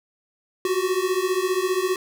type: beating tone pair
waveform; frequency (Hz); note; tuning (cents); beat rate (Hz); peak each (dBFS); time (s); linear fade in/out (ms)
square; 363.1 / 378.1; F#4 / F#4; -33 / +38; 15; -25 / -24; 0.65-1.96; 2
effects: none